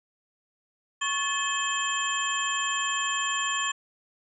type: tone cluster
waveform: sine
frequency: 1107 / 1733 / 2560 / 3156 / 7190 Hz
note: C#6 / A6 / D#7 / G7 / A8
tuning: -3 / -27 / +49 / +11 / +36 cents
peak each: -30 / -31 / -35 / -32 / -33 dBFS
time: 1.01-3.72 s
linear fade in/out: 10 ms
effects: none